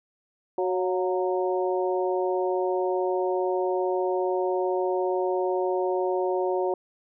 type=harmonic tone with a mistuned harmonic; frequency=184.7 Hz; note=F#3; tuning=3 cents flat; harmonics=2 / 3 / 4 / 5; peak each=-25 / -29 / -31 / -33 dBFS; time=0.58-6.74 s; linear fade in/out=2 ms; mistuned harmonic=4; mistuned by=-42 cents; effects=none